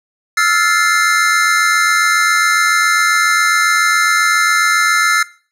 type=chord; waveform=square; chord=F major seventh; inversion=third; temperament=just; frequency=1309.6 / 1396.9 / 1746.1 / 2095 Hz; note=E6 / F6 / A6 / C7; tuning=-12 / 0 / -14 / +2 cents; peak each=-17 dBFS; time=0.37-5.23 s; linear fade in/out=5 ms; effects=noise-tail reverb RT60 0.4 s tail -19 dB re dry + low-pass 11000 Hz 12 dB/octave